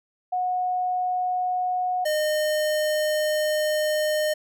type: tone pair in turn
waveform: sine / square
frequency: 730 / 611 Hz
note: F#5 / D#5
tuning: -24 / -32 cents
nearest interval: minor third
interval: 308 cents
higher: first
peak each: -22 / -22 dBFS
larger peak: neither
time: 0.32-2.05 / 2.05-4.34 s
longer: second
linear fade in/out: 10 ms
effects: none